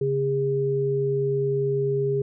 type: tone pair together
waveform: sine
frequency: 138.59 / 406.5 Hz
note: C#3 / G#4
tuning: 0 / -37 cents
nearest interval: octave + perfect fifth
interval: 1863 cents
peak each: -26 / -22 dBFS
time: 0.01-2.22 s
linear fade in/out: 5 ms
effects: none